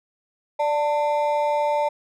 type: ring-modulated tone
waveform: triangle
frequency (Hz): 740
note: F#5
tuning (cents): 0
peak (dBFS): -14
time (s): 0.59-1.89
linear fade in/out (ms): 10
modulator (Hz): 152
effects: none